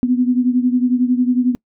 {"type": "beating tone pair", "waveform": "sine", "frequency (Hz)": [246.5, 257.5], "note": ["B3", "C4"], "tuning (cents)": [-3, -28], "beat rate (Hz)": 11, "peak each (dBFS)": [-14, -18], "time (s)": [0.03, 1.55], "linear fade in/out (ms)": 0, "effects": ["noise-tail reverb RT60 0.1 s tail -26 dB re dry"]}